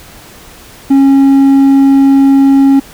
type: tone with hard clipping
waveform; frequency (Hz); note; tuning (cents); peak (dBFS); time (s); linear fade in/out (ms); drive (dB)
sine; 273.5; C#4; -23; -4; 0.9-2.8; 10; 3
effects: pink hiss -35 dBFS RMS until 2.93 s